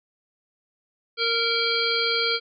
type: harmonic tone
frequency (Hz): 462.5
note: A#4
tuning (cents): -14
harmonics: 1 / 3 / 5 / 7 / 9 / 10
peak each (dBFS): -28 / -28 / -28 / -28 / -28 / -28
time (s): 1.17-2.4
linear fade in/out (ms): 50
effects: none